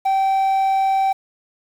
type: tone with quantisation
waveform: triangle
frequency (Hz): 774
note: G5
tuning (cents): -22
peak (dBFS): -13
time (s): 0.05-1.13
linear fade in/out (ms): 10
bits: 7
effects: none

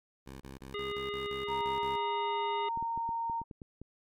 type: tone bursts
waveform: 10% pulse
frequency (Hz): 67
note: C2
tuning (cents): +42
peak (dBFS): -36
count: 10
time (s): 0.26-1.967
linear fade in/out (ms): 10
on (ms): 150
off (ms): 23
type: harmonic tone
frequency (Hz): 410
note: G#4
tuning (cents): -22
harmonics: 1 / 3 / 5 / 7 / 9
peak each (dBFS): -36 / -41 / -43 / -44 / -46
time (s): 0.74-2.69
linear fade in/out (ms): 5
type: tone with pitch glide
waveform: sine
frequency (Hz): 933 to 921.8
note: A#5 to A#5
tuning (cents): +1 to -20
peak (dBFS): -31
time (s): 1.47-3.44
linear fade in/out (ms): 50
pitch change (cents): -21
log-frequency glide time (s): 2.1-2.4
type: clicks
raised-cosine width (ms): 3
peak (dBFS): -32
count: 9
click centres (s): 2.774 / 2.826 / 2.976 / 3.091 / 3.298 / 3.416 / 3.512 / 3.618 / 3.816
effects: MP3 96 kbps

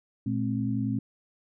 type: tone cluster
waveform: sine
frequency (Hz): 117.2 / 214 / 264.9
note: A#2 / A3 / C4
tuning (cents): +10 / -48 / +22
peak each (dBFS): -30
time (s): 0.26-0.99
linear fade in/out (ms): 5
effects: none

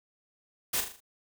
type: noise with echo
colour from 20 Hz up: white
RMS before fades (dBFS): -29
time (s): 0.73-0.81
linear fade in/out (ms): 10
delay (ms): 39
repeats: 5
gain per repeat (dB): -6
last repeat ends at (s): 1.005
effects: none

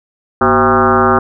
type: tone with frequency modulation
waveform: sine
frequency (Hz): 799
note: G5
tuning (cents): +33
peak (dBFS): -7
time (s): 0.41-1.19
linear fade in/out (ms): 5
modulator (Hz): 140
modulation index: 4.4
effects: none

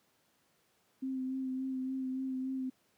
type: tone with vibrato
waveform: sine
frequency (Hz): 261.6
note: C4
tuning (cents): 0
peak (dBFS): -33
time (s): 1.02-2.7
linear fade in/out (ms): 10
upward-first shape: sine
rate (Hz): 3.5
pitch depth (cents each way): 21
effects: pink hiss -72 dBFS RMS until 2.97 s + high-pass 150 Hz 12 dB/octave

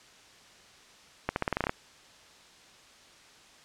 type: accelerating click train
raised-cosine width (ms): 0.5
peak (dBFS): -12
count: 10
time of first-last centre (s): 1.29-1.694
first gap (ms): 71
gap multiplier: 0.88
effects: white hiss -55 dBFS RMS until 3.64 s + low-pass 6000 Hz 12 dB/octave

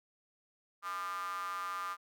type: tone with high-pass filter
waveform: square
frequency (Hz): 92.5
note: F#2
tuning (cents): 0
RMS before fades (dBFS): -39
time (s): 0.82-1.97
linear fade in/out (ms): 50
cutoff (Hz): 1200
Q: 8.8
effects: none

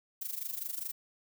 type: noise with amplitude modulation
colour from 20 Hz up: violet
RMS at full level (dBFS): -35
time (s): 0.21-0.92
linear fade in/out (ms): 10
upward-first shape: sine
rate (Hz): 24.9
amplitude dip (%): 80
effects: none

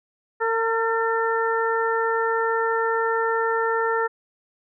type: harmonic tone with a mistuned harmonic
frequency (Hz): 454.4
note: A#4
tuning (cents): -44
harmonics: 1 / 2 / 3 / 4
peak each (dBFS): -23 / -26 / -26 / -28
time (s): 0.4-4.08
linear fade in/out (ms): 20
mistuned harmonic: 4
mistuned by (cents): -22
effects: none

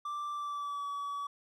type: tone with pitch glide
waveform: triangle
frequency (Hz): 1174.7 to 1139.9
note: D6 to C#6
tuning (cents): 0 to +48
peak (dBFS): -33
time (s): 0.05-1.27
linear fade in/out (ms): 5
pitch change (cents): -52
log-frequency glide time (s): 0.32-0.87
effects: none

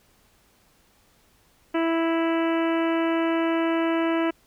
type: harmonic tone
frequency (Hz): 329.6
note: E4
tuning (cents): 0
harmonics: 1 / 2 / 3 / 4 / 5 / 6 / 7 / 8 / 9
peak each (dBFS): -22 / -28 / -32 / -34 / -36 / -38 / -39 / -40 / -41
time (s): 1.74-4.31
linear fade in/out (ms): 10
effects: pink hiss -61 dBFS RMS until 4.46 s

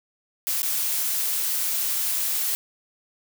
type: noise with dropouts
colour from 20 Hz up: blue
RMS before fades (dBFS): -25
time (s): 0.47-2.55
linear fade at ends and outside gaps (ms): 0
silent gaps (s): 0.62-0.63
effects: none

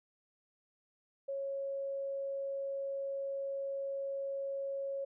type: tone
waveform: sine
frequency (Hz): 550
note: C#5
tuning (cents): -14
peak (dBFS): -35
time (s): 1.28-5.05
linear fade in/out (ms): 10
effects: none

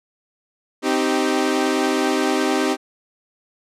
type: chord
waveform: sawtooth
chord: C minor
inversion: none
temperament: equal with one note detuned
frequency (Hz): 261.6 / 311.1 / 390.2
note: C4 / Eb4 / G4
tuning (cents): 0 / 0 / -8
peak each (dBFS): -18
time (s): 0.82-2.77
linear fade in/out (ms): 50
effects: low-pass 9000 Hz 12 dB/octave

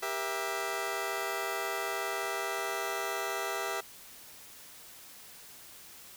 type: chord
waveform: 15% pulse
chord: E diminished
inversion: first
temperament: just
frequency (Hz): 395.6 / 474.7 / 659.3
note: G4 / Bb4 / E5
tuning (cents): +16 / +31 / 0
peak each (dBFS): -30 / -33 / -30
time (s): 0.02-3.81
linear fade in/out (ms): 10
effects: white hiss -51 dBFS RMS until 6.16 s

